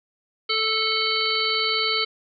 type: harmonic tone with a mistuned harmonic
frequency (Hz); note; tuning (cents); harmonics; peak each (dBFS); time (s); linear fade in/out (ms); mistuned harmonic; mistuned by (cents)
439.6; A4; -2; 1 / 3 / 5 / 7 / 9 / 10; -30 / -28 / -27 / -27 / -28 / -26; 0.49-2.05; 10; 10; +28
effects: none